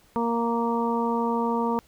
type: harmonic tone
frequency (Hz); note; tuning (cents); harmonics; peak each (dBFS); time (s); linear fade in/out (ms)
233.1; A#3; 0; 1 / 2 / 3 / 4 / 5; -26 / -28 / -36 / -27 / -34; 0.16-1.79; 0
effects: pink hiss -59 dBFS RMS until 1.87 s